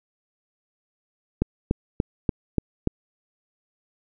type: click train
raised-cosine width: 3 ms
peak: -7 dBFS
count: 6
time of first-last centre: 1.42-2.873 s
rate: 3.44 Hz
effects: none